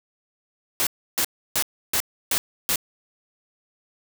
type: noise bursts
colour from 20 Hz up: white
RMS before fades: -22 dBFS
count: 6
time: 0.8-2.758 s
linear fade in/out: 0 ms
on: 68 ms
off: 310 ms
effects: none